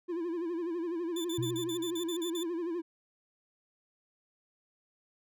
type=tone with vibrato; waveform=triangle; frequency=340.2 Hz; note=F4; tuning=45 cents flat; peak=-30 dBFS; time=0.08-2.82 s; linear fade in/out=20 ms; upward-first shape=sine; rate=12 Hz; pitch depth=94 cents each way
type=tone bursts; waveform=sawtooth; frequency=3520 Hz; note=A7; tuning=in tune; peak=-35 dBFS; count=10; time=1.16-2.433 s; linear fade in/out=5 ms; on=85 ms; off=47 ms
type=tone with exponential decay; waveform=sine; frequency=124.9 Hz; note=B2; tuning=20 cents sharp; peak=-30 dBFS; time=1.38-2.12 s; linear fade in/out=5 ms; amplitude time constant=160 ms
effects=none